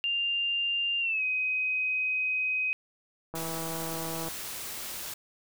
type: tone with pitch glide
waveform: sine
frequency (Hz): 2794 to 2518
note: F7 to D#7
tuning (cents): 0 to +20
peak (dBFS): -26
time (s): 0.04-2.73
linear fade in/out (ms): 0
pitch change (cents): -180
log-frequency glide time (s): 1-1.23
type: click train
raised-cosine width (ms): 1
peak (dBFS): -24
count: 155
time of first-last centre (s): 3.34-4.285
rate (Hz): 163
type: noise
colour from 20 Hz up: white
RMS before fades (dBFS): -38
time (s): 3.35-5.14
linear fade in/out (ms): 5
effects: none